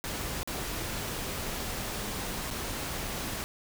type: noise with dropouts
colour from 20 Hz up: pink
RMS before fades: -35 dBFS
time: 0.04-3.44 s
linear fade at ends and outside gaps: 0 ms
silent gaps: 0.431-0.475 / 2.504-2.51 s
effects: none